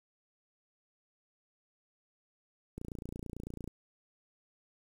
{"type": "click train", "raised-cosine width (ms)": 3, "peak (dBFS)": -28, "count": 27, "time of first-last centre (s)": [2.78, 3.677], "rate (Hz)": 29, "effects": ["9-bit"]}